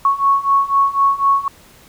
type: beating tone pair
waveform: sine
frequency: 1104 / 1108 Hz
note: C#6 / C#6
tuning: -7 / -1 cents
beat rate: 4 Hz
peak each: -16 / -14 dBFS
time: 0.05-1.48 s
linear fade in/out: 2 ms
effects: pink hiss -46 dBFS RMS until 1.88 s